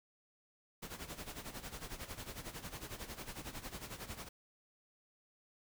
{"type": "noise with tremolo", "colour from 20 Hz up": "pink", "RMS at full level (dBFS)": -44, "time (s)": [0.82, 4.29], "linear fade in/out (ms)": 10, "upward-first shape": "sine", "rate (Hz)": 11, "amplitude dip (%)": 75, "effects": []}